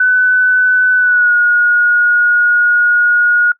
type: tone with pitch glide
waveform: sine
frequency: 1502 to 1443.3 Hz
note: F#6 to F#6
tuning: +26 to -43 cents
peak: -7 dBFS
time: 0-3.52 s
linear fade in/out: 5 ms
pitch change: -69 cents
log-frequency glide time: 0.96-1.34 s
effects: noise-tail reverb RT60 0.1 s tail -22 dB re dry